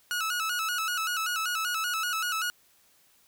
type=tone with vibrato; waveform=sawtooth; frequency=1375 Hz; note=F6; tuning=27 cents flat; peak=-24 dBFS; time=0.11-2.5 s; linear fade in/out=0 ms; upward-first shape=square; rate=5.2 Hz; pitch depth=90 cents each way; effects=white hiss -63 dBFS RMS until 3.27 s